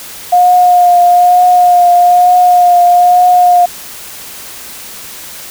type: tone with vibrato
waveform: sine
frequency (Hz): 713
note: F5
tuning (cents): +36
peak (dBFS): -3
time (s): 0.32-3.66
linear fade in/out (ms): 10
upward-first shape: triangle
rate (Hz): 1.1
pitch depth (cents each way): 24
effects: white hiss -28 dBFS RMS until 5.5 s